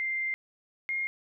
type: tone pair in turn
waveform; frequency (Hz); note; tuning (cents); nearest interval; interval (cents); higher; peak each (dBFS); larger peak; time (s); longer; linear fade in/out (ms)
sine; 2094 / 2133; C7 / C7; +1 / +33; unison; 32; second; -28 / -28; neither; 0-0.34 / 0.89-1.07; first; 0
effects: none